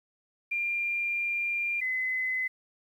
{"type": "tone pair in turn", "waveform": "sine", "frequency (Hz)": [2392, 2031], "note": ["D7", "B6"], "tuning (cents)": [31, 48], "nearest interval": "minor third", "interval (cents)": 283, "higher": "first", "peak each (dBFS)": -27, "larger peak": "neither", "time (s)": [[0.51, 1.81], [1.81, 2.48]], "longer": "first", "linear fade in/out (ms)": 10, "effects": ["10-bit"]}